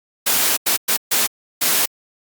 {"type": "noise bursts at uneven times", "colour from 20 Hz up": "white", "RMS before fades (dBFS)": -17, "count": 5, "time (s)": [[0.26, 0.57], [0.66, 0.77], [0.88, 0.97], [1.11, 1.27], [1.61, 1.86]], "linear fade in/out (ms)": 10, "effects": ["high-pass 200 Hz 12 dB/octave", "Opus 48 kbps"]}